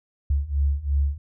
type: beating tone pair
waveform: sine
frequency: 69 / 71.9 Hz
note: C#2 / D2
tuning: -7 / -36 cents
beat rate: 2.9 Hz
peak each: -24 / -22 dBFS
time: 0.3-1.18 s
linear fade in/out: 5 ms
effects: none